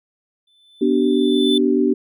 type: tone with exponential growth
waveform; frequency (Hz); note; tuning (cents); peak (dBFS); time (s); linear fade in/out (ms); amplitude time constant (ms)
triangle; 3520; A7; 0; -16; 0.47-1.58; 5; 240
type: chord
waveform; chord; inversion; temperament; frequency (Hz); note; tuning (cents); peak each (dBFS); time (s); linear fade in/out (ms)
sine; G major; first; equal with one note detuned; 246.9 / 293.7 / 383.3; B3 / D4 / G4; 0 / 0 / -39; -18; 0.81-1.94; 10
effects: none